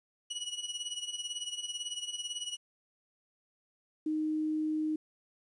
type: tone with tremolo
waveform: sawtooth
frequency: 2924 Hz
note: F#7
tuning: 21 cents flat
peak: -30 dBFS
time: 0.3-2.57 s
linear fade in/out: 10 ms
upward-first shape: sine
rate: 18 Hz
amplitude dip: 75%
type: tone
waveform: sine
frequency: 309.9 Hz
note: D#4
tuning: 7 cents flat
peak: -29 dBFS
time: 4.06-4.96 s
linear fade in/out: 5 ms
effects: resampled to 22050 Hz + 11-bit